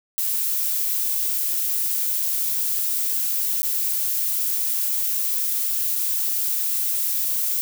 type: noise with dropouts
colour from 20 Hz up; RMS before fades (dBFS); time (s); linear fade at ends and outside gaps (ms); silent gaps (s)
violet; -23; 0.18-7.61; 0; 3.62-3.63 / 5.956-5.96
effects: none